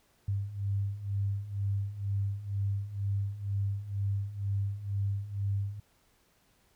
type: beating tone pair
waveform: sine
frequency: 98.3 / 100.4 Hz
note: G2 / G2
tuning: +5 / +42 cents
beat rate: 2.1 Hz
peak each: -35 / -31 dBFS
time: 0.28-5.8 s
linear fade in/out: 5 ms
effects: pink hiss -68 dBFS RMS until 6.75 s